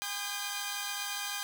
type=tone cluster; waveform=10% pulse; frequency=813 / 1018 / 1224 / 1579 / 3118 Hz; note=G#5 / C6 / D#6 / G6 / G7; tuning=-37 / -48 / -29 / +12 / -10 cents; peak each=-31 / -35 / -33 / -31 / -36 dBFS; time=0.02-1.43 s; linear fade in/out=0 ms; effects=none